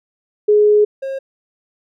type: tone pair in turn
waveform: sine / triangle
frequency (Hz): 419 / 538.2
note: G#4 / C5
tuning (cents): +15 / +49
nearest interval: major third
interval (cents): 434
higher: second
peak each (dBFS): -8 / -19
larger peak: first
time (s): 0.48-0.85 / 1.02-1.19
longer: first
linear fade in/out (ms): 10
effects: none